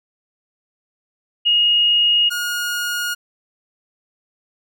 sine / sawtooth tone pair in turn, 2868 / 1434 Hz, F7 / F6, +45 / +45 cents, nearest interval octave, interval 1200 cents, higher first, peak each -12 / -17 dBFS, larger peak first, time 1.45-2.3 / 2.3-3.15 s, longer neither, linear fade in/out 20 ms, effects none

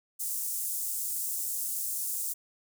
pink high-pass noise, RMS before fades -33 dBFS, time 0.19-2.34 s, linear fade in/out 20 ms, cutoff 7800 Hz, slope 24 dB/octave, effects none

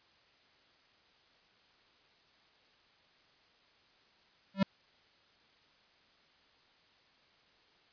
square tone with exponential growth, 194.6 Hz, G3, 12 cents flat, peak -21 dBFS, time 4.54-4.63 s, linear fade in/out 5 ms, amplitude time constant 19 ms, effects white hiss -66 dBFS RMS until 7.92 s + resampled to 11025 Hz

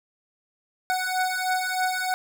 25% pulse beating tone pair, 740 / 743.2 Hz, F#5 / F#5, 0 / +7 cents, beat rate 3.2 Hz, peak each -23 dBFS, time 0.9-2.14 s, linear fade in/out 0 ms, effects none

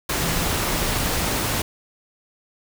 sine tone in noise, 164.81 Hz, E3, in tune, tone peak -29 dBFS, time 0.21-0.43 s, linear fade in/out 5 ms, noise pink, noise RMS -23 dBFS, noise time 0.09-1.62 s, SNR -9 dB, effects none

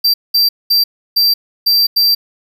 square tone bursts at uneven times, 4699 Hz, D8, in tune, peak -9 dBFS, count 6, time 0.04-0.14 / 0.34-0.49 / 0.7-0.84 / 1.16-1.34 / 1.66-1.87 / 1.96-2.15 s, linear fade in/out 10 ms, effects 8-bit

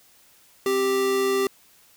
square tone pair together, 261.9 / 392 Hz, C4 / G4, +2 / 0 cents, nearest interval perfect fifth, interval 698 cents, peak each -32 / -21 dBFS, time 0.66-1.47 s, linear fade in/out 2 ms, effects white hiss -56 dBFS RMS until 1.96 s

